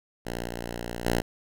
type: tone with level steps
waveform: 5% pulse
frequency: 58.9 Hz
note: A#1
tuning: 19 cents sharp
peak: -20 / -22 / -12 dBFS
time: 0.25-1.22 s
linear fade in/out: 20 ms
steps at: 0.47 / 1.05 s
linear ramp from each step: 5 ms
effects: none